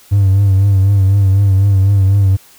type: tone with vibrato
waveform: triangle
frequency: 98 Hz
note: G2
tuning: in tune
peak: -4 dBFS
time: 0.11-2.37 s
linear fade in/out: 20 ms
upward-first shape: triangle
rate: 4 Hz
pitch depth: 63 cents each way
effects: tanh soft clip ceiling -2 dBFS + white hiss -44 dBFS RMS until 2.58 s